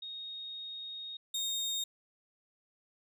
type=tone pair in turn; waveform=sine / 30% pulse; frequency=3729 / 3699 Hz; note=A#7 / A#7; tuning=0 / -14 cents; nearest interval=unison; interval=14 cents; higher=first; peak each=-40 / -30 dBFS; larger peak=second; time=0.02-1.17 / 1.34-1.84 s; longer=first; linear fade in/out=5 ms; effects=none